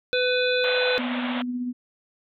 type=harmonic tone; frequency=500 Hz; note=B4; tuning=21 cents sharp; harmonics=1 / 3 / 5 / 7 / 8; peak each=-22 / -27 / -29 / -30 / -31 dBFS; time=0.13-0.98 s; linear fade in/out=0 ms
type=band-pass noise; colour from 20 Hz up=pink; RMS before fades=-32 dBFS; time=0.64-1.42 s; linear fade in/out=0 ms; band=500 to 3700 Hz; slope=96 dB/octave
type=tone with tremolo; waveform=sine; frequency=246.9 Hz; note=B3; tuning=in tune; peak=-24 dBFS; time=0.98-1.73 s; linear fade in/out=20 ms; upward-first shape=triangle; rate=16 Hz; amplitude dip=40%
effects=none